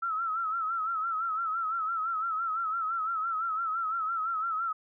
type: tone with vibrato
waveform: sine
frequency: 1318.5 Hz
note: E6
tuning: in tune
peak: -28 dBFS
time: 0.02-4.73 s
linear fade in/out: 10 ms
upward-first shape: sine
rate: 5.9 Hz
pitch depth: 78 cents each way
effects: none